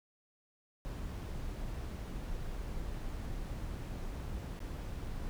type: noise with dropouts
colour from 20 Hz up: brown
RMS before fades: -40 dBFS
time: 0.85-5.29 s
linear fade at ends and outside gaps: 0 ms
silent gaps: 4.591-4.603 s
effects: none